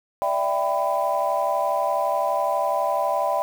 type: chord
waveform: sine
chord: E minor seventh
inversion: third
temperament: equal with one note detuned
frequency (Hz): 587.3 / 659.3 / 784 / 998.1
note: D5 / E5 / G5 / B5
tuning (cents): 0 / 0 / 0 / +18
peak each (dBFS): -25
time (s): 0.22-3.42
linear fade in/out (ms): 0
effects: tanh soft clip ceiling -11 dBFS + 7-bit